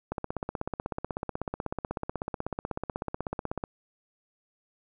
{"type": "click train", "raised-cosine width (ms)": 1, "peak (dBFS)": -17, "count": 58, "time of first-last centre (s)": [0.12, 3.639], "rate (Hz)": 16.2, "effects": []}